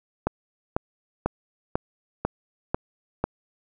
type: click train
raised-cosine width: 1 ms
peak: -8 dBFS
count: 7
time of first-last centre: 0.27-3.24 s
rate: 2.02 Hz
effects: none